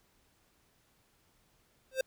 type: tone with exponential growth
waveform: square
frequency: 525 Hz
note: C5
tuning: 6 cents sharp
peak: -25 dBFS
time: 1.91-2.01 s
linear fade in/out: 5 ms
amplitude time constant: 21 ms
effects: pink hiss -70 dBFS RMS until 2.06 s